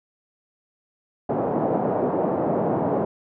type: band-pass noise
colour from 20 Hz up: white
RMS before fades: -23 dBFS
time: 1.29-3.05 s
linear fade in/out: 5 ms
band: 130 to 740 Hz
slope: 24 dB/octave
effects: none